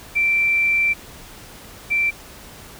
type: tone pair in turn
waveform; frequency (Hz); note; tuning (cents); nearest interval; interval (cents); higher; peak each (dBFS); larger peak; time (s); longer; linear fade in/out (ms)
sine; 2345 / 2345; D7 / D7; -3 / -3; unison; 0; neither; -15 / -16; first; 0.15-0.94 / 1.9-2.11; first; 20
effects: pink hiss -41 dBFS RMS until 2.79 s